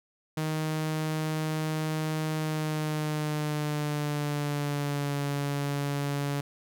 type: tone with pitch glide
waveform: sawtooth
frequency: 156.2 to 142.41 Hz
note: D#3 to C#3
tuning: +7 to +47 cents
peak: -24 dBFS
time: 0.37-6.41 s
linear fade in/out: 5 ms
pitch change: -160 cents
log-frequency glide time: 2.35-5.18 s
effects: none